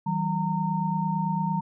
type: tone cluster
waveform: sine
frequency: 161.5 / 190.4 / 918 Hz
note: E3 / F#3 / A#5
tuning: -35 / +50 / -27 cents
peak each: -28 dBFS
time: 0.06-1.61 s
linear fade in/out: 10 ms
effects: none